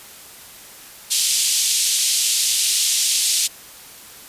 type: band-pass noise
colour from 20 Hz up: white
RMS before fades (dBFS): -19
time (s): 1.1-3.48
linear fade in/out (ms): 20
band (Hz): 3000 to 9700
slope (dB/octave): 24
effects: white hiss -41 dBFS RMS until 4.28 s + resampled to 32000 Hz